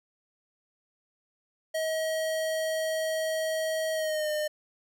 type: tone with pitch glide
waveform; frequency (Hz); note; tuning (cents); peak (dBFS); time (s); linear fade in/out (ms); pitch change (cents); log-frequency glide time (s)
square; 636 to 606.6; D#5 to D#5; +38 to -44; -28; 1.74-4.48; 10; -82; 3.93-4.3
effects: none